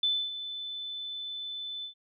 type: tone with ADSR envelope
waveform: sine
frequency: 3513 Hz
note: A7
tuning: 3 cents flat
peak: -23 dBFS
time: 0.03-1.94 s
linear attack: 4 ms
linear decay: 270 ms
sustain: -12 dB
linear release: 100 ms
effects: none